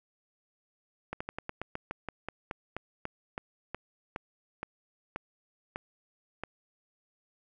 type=slowing click train; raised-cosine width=0.5 ms; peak=-20 dBFS; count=20; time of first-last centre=1.13-6.436 s; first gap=75 ms; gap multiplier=1.13; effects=none